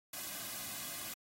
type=noise with comb filter; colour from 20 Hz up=white; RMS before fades=-43 dBFS; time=0.13-1.14 s; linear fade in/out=5 ms; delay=2.2 ms; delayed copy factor=-0.7; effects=AAC 48 kbps